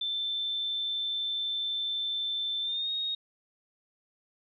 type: tone with pitch glide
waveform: sine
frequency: 3544 to 3735 Hz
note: A7 to A#7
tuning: +12 to +3 cents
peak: -29 dBFS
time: 0.01-3.15 s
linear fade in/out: 5 ms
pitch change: +91 cents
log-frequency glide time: 2.62-2.9 s
effects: none